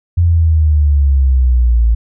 sine exponential sweep, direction down, 87.3 to 55.6 Hz, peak -7 dBFS, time 0.17-1.95 s, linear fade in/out 10 ms, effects none

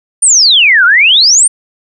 sine exponential two-way sweep, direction down then up, 9360 to 1371 to 9360 Hz, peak -3 dBFS, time 0.22-1.48 s, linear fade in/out 10 ms, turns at 0.85 s, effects none

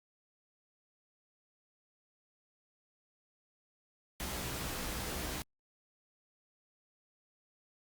pink noise with comb filter, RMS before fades -39 dBFS, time 4.2-5.42 s, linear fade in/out 0 ms, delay 16 ms, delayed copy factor +0.5, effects Opus 48 kbps

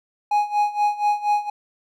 triangle tone with tremolo, 830.6 Hz, G#5, in tune, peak -13 dBFS, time 0.31-1.5 s, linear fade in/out 5 ms, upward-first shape sine, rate 4.2 Hz, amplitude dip 85%, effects none

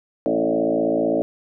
sine tone with frequency modulation, 442.7 Hz, A4, 11 cents sharp, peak -17 dBFS, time 0.26-1.22 s, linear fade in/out 0 ms, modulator 55.7 Hz, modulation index 3.7, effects none

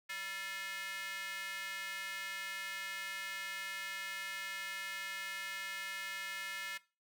square tone with high-pass filter, 194.1 Hz, G3, 17 cents flat, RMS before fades -42 dBFS, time 0.09-6.78 s, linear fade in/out 10 ms, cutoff 1900 Hz, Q 3, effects noise-tail reverb RT60 0.3 s tail -19 dB re dry

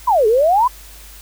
sine exponential two-way sweep, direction down then up, 1046.5 to 415.3 to 1046.5 Hz, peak -10 dBFS, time 0.07-0.68 s, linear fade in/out 10 ms, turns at 0.27 s, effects added 50 Hz sine -39 dBFS peak until 1.21 s + white hiss -41 dBFS RMS until 1.21 s

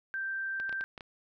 sine tone, 1568 Hz, G6, in tune, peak -32 dBFS, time 0.14-0.84 s, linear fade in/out 0 ms
clicks, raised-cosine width 0.3 ms, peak -27 dBFS, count 6, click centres 0.6 / 0.694 / 0.727 / 0.81 / 0.978 / 1.008 s
effects none

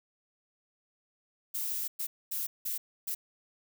violet noise bursts at uneven times, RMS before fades -34 dBFS, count 5, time 1.54-1.88 / 1.99-2.07 / 2.31-2.47 / 2.65-2.78 / 3.07-3.15 s, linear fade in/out 10 ms, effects none

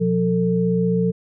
sine tone cluster, 122.9 / 178.3 / 446.4 Hz, B2 / F3 / A4, -8 / +36 / +25 cents, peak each -27 / -18 / -21 dBFS, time 0-1.12 s, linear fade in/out 20 ms, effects none

